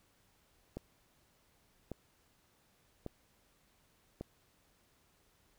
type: click train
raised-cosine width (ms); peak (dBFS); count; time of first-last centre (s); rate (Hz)
2; -27; 4; 0.77-4.21; 0.872
effects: pink hiss -71 dBFS RMS until 5.58 s